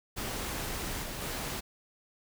pink noise with level steps, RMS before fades -36 / -39 / -36 dBFS, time 0.16-1.61 s, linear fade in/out 20 ms, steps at 1.02 / 1.2 s, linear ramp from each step 20 ms, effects none

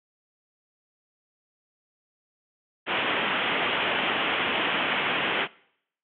white low-pass noise, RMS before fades -26 dBFS, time 2.86-5.48 s, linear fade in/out 50 ms, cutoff 3300 Hz, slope 96 dB/octave, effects noise-tail reverb RT60 0.7 s tail -23 dB re dry + high-pass 200 Hz 12 dB/octave

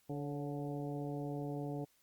harmonic tone with a mistuned harmonic, 144.6 Hz, D3, 27 cents flat, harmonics 1 / 2 / 3 / 4 / 5 / 6, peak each -41 / -42 / -45 / -49 / -49 / -57 dBFS, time 0.09-1.85 s, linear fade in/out 10 ms, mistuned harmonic 4, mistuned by -50 cents, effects white hiss -72 dBFS RMS until 2.02 s + Opus 48 kbps

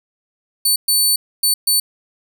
15% pulse tone bursts at uneven times, 4500 Hz, C#8, 25 cents sharp, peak -6 dBFS, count 4, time 0.65-0.76 / 0.88-1.16 / 1.43-1.54 / 1.67-1.8 s, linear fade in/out 5 ms, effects none

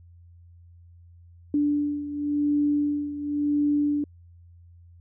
sine beating tone pair, 291.8 / 292.73 Hz, D4 / D4, -11 / -6 cents, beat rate 0.93 Hz, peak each -23 / -28 dBFS, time 1.54-4.04 s, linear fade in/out 2 ms, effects added 86 Hz sine -48 dBFS peak until 5 s

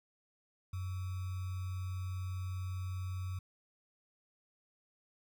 sine tone with sample-and-hold, 92.5 Hz, F#2, in tune, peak -36 dBFS, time 0.73-3.39 s, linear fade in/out 5 ms, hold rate 1225 Hz, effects none

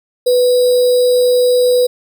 sine tone with sample-and-hold, 496 Hz, B4, 7 cents sharp, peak -8 dBFS, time 0.26-1.87 s, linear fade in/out 10 ms, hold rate 4410 Hz, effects none

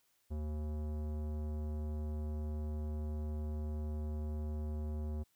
sine tone with tanh clipping, 75.9 Hz, D#2, 42 cents flat, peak -38 dBFS, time 0.3-5.24 s, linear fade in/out 20 ms, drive 17 dB, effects white hiss -75 dBFS RMS until 5.35 s

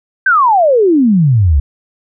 sine exponential sweep, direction down, 1601 to 65.5 Hz, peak -6 dBFS, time 0.26-1.6 s, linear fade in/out 5 ms, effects none

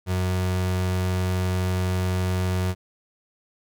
35% pulse tone, 91.9 Hz, F#2, 11 cents flat, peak -20 dBFS, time 0.06-2.75 s, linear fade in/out 50 ms, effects none

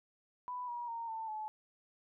sine tone with pitch steps, 992 / 957.7 / 924.5 / 892.5 / 861.6 Hz, B5 / A#5 / A#5 / A5 / A5, +7 / +46 / -15 / +24 / -37 cents, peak -38 dBFS, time 0.48-1.48 s, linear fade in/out 0 ms, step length 200 ms, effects none

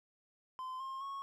triangle tone with pitch steps, 1031 / 1064.9 / 1099.9 Hz, C6 / C6 / C#6, -26 / +30 / -14 cents, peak -38 dBFS, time 0.59-1.22 s, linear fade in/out 0 ms, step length 210 ms, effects none

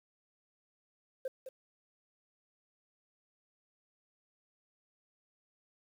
sine tone with echo, 523.3 Hz, C5, in tune, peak -31 dBFS, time 1.25-1.28 s, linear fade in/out 5 ms, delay 210 ms, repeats 1, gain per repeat -10 dB, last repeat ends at 1.49 s, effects tanh soft clip ceiling -32 dBFS + 10-bit

